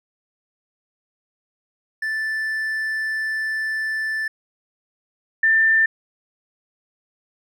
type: tone pair in turn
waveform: triangle / sine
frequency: 1760 / 1785.6 Hz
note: A6 / A6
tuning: 0 / +25 cents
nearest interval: unison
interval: 25 cents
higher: second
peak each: -20 / -13 dBFS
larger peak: second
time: 2.02-4.28 / 5.43-5.86 s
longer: first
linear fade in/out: 5 ms
effects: none